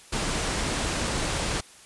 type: low-pass noise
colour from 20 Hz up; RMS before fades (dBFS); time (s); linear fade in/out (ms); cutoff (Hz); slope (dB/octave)
pink; -28; 0.12-1.61; 10; 10000; 48
effects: white hiss -50 dBFS RMS until 1.85 s + resampled to 24000 Hz

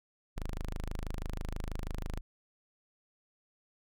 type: tone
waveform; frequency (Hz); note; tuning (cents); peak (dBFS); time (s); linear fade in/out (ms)
sawtooth; 26.17; G#0; +14; -31; 0.36-2.21; 10
effects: none

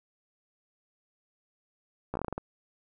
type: slowing click train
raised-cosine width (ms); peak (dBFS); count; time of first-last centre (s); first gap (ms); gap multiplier
1; -19; 9; 2.14-2.38; 14; 1.21
effects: none

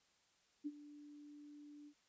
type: tone with ADSR envelope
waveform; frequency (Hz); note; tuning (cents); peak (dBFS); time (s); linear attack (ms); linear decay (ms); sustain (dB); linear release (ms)
sine; 293.7; D4; 0; -38; 0.64-1.94; 25; 43; -16; 70
effects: white hiss -75 dBFS RMS until 2.08 s + resampled to 16000 Hz

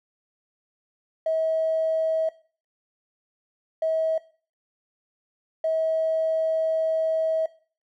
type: tone bursts at uneven times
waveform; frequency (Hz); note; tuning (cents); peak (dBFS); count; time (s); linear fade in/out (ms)
triangle; 642; E5; -46; -17; 3; 1.26-2.29 / 3.82-4.18 / 5.64-7.46; 5
effects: noise-tail reverb RT60 0.4 s tail -21 dB re dry + tanh soft clip ceiling -19 dBFS

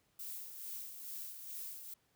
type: noise with tremolo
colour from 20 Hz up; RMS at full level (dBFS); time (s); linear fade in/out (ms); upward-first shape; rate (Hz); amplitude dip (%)
violet; -44; 0.19-1.94; 5; sine; 2.3; 50
effects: pink hiss -75 dBFS RMS until 2.15 s + high-pass 60 Hz 12 dB/octave

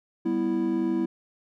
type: chord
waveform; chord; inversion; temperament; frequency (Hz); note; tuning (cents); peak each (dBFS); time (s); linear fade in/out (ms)
triangle; E minor; first; equal; 196 / 246.9 / 329.6; G3 / B3 / E4; 0 / 0 / 0; -29 / -27 / -23; 0.25-1.06; 10
effects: none

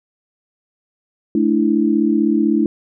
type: chord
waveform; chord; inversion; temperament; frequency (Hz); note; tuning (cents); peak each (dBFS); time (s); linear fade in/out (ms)
sine; A suspended fourth; none; equal with one note detuned; 218 / 293.7 / 329.6; A3 / D4 / E4; -16 / 0 / 0; -17; 1.35-2.66; 2
effects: none

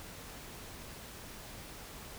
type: silence
effects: pink hiss -48 dBFS RMS until 2.18 s

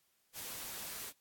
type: noise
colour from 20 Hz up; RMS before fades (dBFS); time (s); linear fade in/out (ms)
white; -44; 0.33-1.13; 50
effects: white hiss -75 dBFS RMS until 1.2 s + AAC 64 kbps

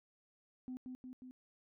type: tone with echo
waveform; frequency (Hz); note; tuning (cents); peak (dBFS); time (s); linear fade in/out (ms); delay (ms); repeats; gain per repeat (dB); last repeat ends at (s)
sine; 254.4; C4; -48; -40; 0.68-0.77; 0; 180; 3; -3; 1.31
effects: tanh soft clip ceiling -38 dBFS

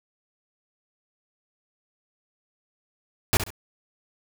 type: noise with echo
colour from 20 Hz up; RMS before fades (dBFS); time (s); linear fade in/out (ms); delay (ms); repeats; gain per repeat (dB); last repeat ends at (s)
pink; -19; 3.33-3.37; 0; 67; 2; -10; 3.504
effects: none

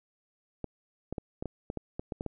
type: clicks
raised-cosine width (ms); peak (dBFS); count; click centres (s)
2; -21; 11; 0.643 / 1.126 / 1.182 / 1.425 / 1.457 / 1.701 / 1.773 / 1.995 / 2.122 / 2.209 / 2.263
effects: none

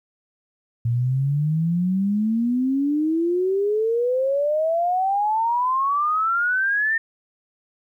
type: exponential sweep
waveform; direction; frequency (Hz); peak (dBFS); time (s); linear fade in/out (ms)
sine; up; 115.2 to 1828; -18; 0.85-6.98; 5
effects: 10-bit

